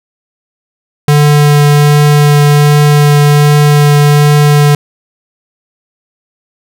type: tone with vibrato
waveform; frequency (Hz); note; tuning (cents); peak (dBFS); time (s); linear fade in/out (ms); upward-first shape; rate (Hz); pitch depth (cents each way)
square; 146.83; D3; 0; -4; 1.08-4.75; 2; triangle; 1.3; 10
effects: none